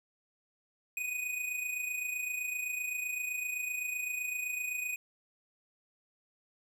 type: tone with amplitude modulation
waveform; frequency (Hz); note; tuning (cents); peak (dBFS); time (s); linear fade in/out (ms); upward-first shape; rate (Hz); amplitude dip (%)
square; 2489; D#7; 0; -32; 0.97-4.96; 2; sine; 27.8; 55
effects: none